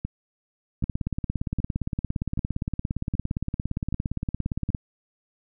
two click trains, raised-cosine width 5 ms, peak -14 / -16 dBFS, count 69 / 7, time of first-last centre 0.84-4.748 / 0.05-4.701 s, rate 17.4 / 1.29 Hz, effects none

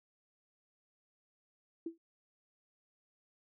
sine tone with exponential decay, 331.4 Hz, E4, 9 cents sharp, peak -33 dBFS, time 1.86-1.98 s, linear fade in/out 5 ms, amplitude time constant 24 ms, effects none

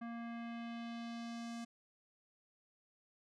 square tone with low-pass filter sweep, 233.1 Hz, A#3, in tune, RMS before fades -45 dBFS, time 0.01-1.65 s, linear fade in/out 10 ms, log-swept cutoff 1600 to 7500 Hz, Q 1.4, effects none

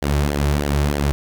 sawtooth tone with flanger, 72.2 Hz, D2, 29 cents flat, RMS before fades -19 dBFS, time 0.02-1.12 s, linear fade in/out 0 ms, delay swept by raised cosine 0.78 to 4.18 ms, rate 3.2 Hz, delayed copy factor -0.65, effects none

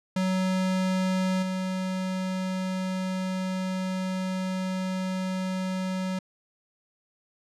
square tone with level steps, 186.8 Hz, F#3, 17 cents sharp, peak -24 / -28 dBFS, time 0.16-6.19 s, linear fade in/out 5 ms, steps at 1.42 s, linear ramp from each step 10 ms, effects low-pass 8000 Hz 12 dB/octave

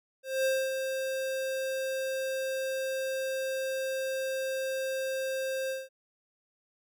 square tone with ADSR envelope, 529 Hz, C5, 19 cents sharp, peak -25 dBFS, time 0.23-5.89 s, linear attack 220 ms, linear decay 250 ms, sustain -6 dB, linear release 190 ms, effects none

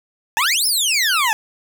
20% pulse exponential two-way sweep, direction up then down, 830.6 to 5420 to 830.6 Hz, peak -10 dBFS, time 0.37-1.33 s, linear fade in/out 0 ms, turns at 0.66 s, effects none

